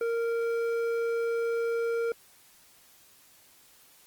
sine tone with hard clipping, 463.6 Hz, A#4, 10 cents flat, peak -28 dBFS, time 0.01-2.12 s, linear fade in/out 2 ms, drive 8 dB, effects white hiss -58 dBFS RMS until 4.06 s + Opus 32 kbps

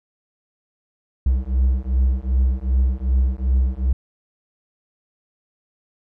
triangle beating tone pair, 63 / 65.6 Hz, B1 / C2, +35 / +5 cents, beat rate 2.6 Hz, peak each -17 dBFS, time 1.26-3.93 s, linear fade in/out 5 ms, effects none

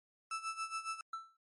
35% pulse tone with tremolo, 1318.5 Hz, E6, in tune, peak -34 dBFS, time 0.31-1.01 s, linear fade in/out 2 ms, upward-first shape sine, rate 7.2 Hz, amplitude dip 80%
triangle tone with exponential decay, 1329 Hz, E6, 14 cents sharp, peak -34 dBFS, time 1.13-1.37 s, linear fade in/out 5 ms, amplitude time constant 52 ms
effects MP3 48 kbps

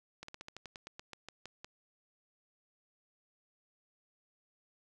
slowing click train, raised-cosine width 0.2 ms, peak -28 dBFS, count 14, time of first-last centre 0.23-1.645 s, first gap 54 ms, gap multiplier 1.11, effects none

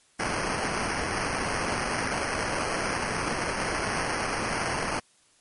white noise with sample-and-hold, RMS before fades -29 dBFS, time 0.19-5 s, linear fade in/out 10 ms, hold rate 3675 Hz, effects white hiss -62 dBFS RMS until 5.4 s + MP3 48 kbps

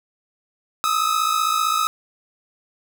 45% pulse tone pair together, 1244.5 / 1300 Hz, D#6 / E6, 0 / -24 cents, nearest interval minor second, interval 76 cents, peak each -21 dBFS, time 0.84-1.87 s, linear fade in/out 0 ms, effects none

